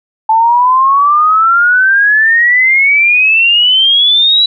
sine exponential sweep, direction up, 875 to 3951 Hz, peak -5 dBFS, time 0.29-4.46 s, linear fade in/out 5 ms, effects none

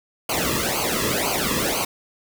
pink noise with flanger, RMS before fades -23 dBFS, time 0.29-1.85 s, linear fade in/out 5 ms, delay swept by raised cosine 0.55 to 1.36 ms, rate 2 Hz, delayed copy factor -0.9, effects none

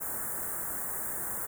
white band-stop noise, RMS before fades -35 dBFS, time 0-1.47 s, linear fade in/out 20 ms, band 1800 to 7700 Hz, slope 48 dB/octave, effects none

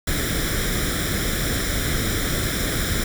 pink noise with comb filter, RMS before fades -23 dBFS, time 0.07-3.04 s, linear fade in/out 5 ms, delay 0.55 ms, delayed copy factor +0.75, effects none

